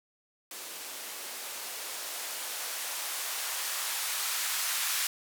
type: noise with band-pass filter sweep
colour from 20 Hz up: violet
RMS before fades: -35 dBFS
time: 0.51-5.07 s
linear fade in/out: 2 ms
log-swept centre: 310 to 1300 Hz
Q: 0.92
effects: none